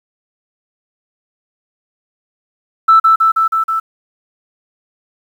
sine tone with echo, 1321 Hz, E6, 3 cents sharp, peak -3 dBFS, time 2.88-3 s, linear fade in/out 10 ms, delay 160 ms, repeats 5, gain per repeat -2 dB, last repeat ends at 3.8 s, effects tanh soft clip ceiling 0 dBFS + 7-bit

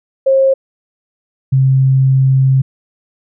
sine tone pair in turn, 536 / 133.07 Hz, C5 / C3, +42 / +30 cents, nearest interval 2 octaves, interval 2412 cents, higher first, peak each -7 dBFS, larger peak neither, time 0.26-0.54 / 1.52-2.62 s, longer second, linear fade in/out 10 ms, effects none

